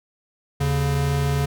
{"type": "tone pair together", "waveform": "square", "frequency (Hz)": [79.08, 140.9], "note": ["D#2", "C#3"], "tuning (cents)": [29, 29], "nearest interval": "minor seventh", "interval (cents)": 1000, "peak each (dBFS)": [-26, -21], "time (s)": [0.6, 1.46], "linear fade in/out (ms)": 10, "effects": []}